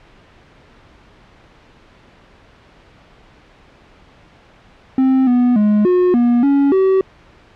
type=tone with pitch steps; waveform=triangle; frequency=262.8 / 245.9 / 209.5 / 361.3 / 240 / 280.1 / 381.6 Hz; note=C4 / B3 / G#3 / F#4 / B3 / C#4 / G4; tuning=+8 / -7 / +15 / -41 / -49 / +18 / -47 cents; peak=-8 dBFS; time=4.98-7.01 s; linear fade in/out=2 ms; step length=290 ms; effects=pink hiss -47 dBFS RMS until 7.55 s + low-pass 3000 Hz 12 dB/octave